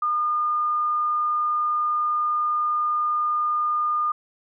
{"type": "tone", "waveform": "sine", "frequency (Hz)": 1215, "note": "D#6", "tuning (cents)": -42, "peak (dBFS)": -20, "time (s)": [0.02, 4.12], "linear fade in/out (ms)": 5, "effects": []}